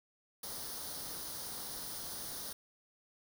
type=noise with comb filter; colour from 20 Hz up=white; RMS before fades=-43 dBFS; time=0.43-2.53 s; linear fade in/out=5 ms; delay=0.2 ms; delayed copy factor=+0.7; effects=none